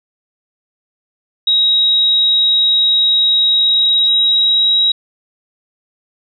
sine tone with pitch glide, 3810 to 3839 Hz, A#7 to B7, +37 to -50 cents, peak -9 dBFS, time 1.47-4.92 s, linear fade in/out 5 ms, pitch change +13 cents, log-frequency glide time 3.51-4.79 s, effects none

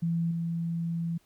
sine tone with level steps, 167.6 Hz, E3, 29 cents sharp, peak -25 / -28 dBFS, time 0.02-1.18 s, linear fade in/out 10 ms, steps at 0.31 s, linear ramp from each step 2 ms, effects pink hiss -66 dBFS RMS until 1.25 s

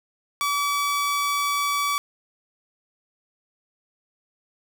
sawtooth tone, 1146 Hz, D6, 43 cents flat, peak -18 dBFS, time 0.41-1.98 s, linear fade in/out 0 ms, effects none

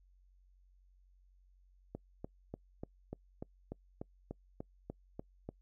click train, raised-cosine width 2 ms, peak -28 dBFS, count 13, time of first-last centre 1.95-5.49 s, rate 3.39 Hz, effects noise-tail reverb RT60 0.1 s tail -26 dB re dry + added 46 Hz sine -63 dBFS peak until 5.61 s

